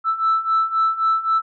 sine beating tone pair, 1318 / 1321.8 Hz, E6 / E6, -1 / +4 cents, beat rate 3.8 Hz, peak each -20 / -17 dBFS, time 0.04-1.42 s, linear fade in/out 50 ms, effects tanh soft clip ceiling -11 dBFS

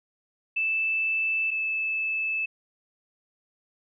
sine tone pair in turn, 2637 / 2620 Hz, E7 / E7, 0 / -11 cents, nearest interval unison, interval 11 cents, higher first, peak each -23 / -25 dBFS, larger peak first, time 0.56-1.51 / 1.51-2.46 s, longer neither, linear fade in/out 10 ms, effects none

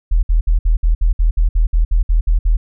sine tone bursts, 40.28 Hz, E1, 39 cents flat, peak -9 dBFS, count 14, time 0.11-2.57 s, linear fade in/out 10 ms, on 120 ms, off 60 ms, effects none

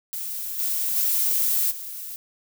violet noise with level steps, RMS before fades -31 / -25 / -22 / -35 dBFS, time 0.13-2.16 s, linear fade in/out 0 ms, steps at 0.58 / 0.95 / 1.7 s, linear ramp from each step 20 ms, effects none

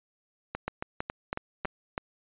two click trains, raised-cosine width 0.5 ms, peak -17 / -15 dBFS, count 5 / 5, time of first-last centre 0.55-1.649 / 0.68-1.979 s, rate 3.64 / 3.08 Hz, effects resampled to 8000 Hz

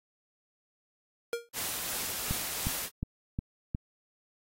square tone with exponential decay, 470 Hz, A#4, 14 cents sharp, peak -27 dBFS, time 1.33-1.49 s, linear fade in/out 1 ms, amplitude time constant 34 ms
white noise with tremolo, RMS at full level -34 dBFS, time 1.53-2.9 s, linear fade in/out 50 ms, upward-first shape triangle, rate 2.8 Hz, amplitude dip 25%
click train, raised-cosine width 5 ms, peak -19 dBFS, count 5, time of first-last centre 2.31-3.749 s, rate 2.78 Hz
effects AAC 48 kbps

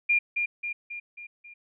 sine tone with echo, 2401 Hz, D7, 38 cents sharp, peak -19 dBFS, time 0.09-0.19 s, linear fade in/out 10 ms, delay 270 ms, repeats 5, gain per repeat -5 dB, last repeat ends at 1.54 s, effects none

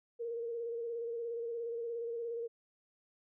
sine tone with vibrato, 466.2 Hz, A#4, in tune, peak -36 dBFS, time 0.19-2.48 s, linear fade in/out 20 ms, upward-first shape square, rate 17 Hz, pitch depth 27 cents each way, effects none

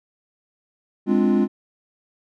triangle chord, D half-diminished seventh, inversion second, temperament equal, 207.7 / 261.6 / 293.7 / 349.2 Hz, Ab3 / C4 / D4 / F4, 0 / 0 / 0 / 0 cents, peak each -17 / -19 / -22 / -20 dBFS, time 1.06-1.48 s, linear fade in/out 50 ms, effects none

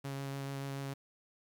sawtooth tone with vibrato, 137.8 Hz, C#3, 10 cents flat, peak -34 dBFS, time 0.04-0.94 s, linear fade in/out 10 ms, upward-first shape sine, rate 6.9 Hz, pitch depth 11 cents each way, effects 11-bit

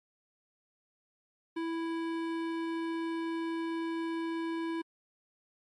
sine tone with hard clipping, 330 Hz, E4, 2 cents sharp, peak -34 dBFS, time 1.56-4.82 s, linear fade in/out 10 ms, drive 16 dB, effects MP3 48 kbps

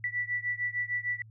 sine beating tone pair, 1960 / 1966.6 Hz, B6 / B6, -14 / -8 cents, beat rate 6.6 Hz, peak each -32 / -33 dBFS, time 0.04-1.22 s, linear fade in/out 2 ms, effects added 110 Hz sine -49 dBFS peak until 1.3 s

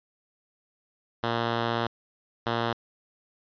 5% pulse tone bursts at uneven times, 116.54 Hz, A#2, in tune, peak -14 dBFS, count 2, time 1.23-1.87 / 2.46-2.73 s, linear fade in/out 5 ms, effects resampled to 11025 Hz

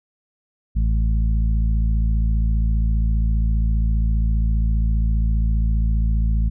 harmonic tone, 55 Hz, A1, in tune, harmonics 1 / 2 / 3 / 4, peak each -16 / -27 / -29 / -33 dBFS, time 0.75-6.5 s, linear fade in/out 20 ms, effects none

